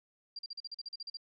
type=tone bursts; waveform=sine; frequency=4750 Hz; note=D8; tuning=19 cents sharp; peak=-39 dBFS; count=12; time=0.36-1.171 s; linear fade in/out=5 ms; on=30 ms; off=41 ms; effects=none